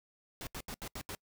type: noise bursts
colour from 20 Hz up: pink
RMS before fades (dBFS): -42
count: 6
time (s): 0.41-1.149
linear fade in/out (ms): 0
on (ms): 59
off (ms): 77
effects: noise-tail reverb RT60 0.1 s tail -26 dB re dry